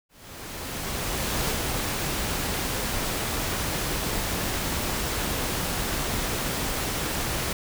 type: noise with ADSR envelope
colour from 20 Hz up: pink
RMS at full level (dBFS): -26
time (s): 0.09-7.53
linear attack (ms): 1400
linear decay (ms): 53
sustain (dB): -2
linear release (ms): 3
effects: none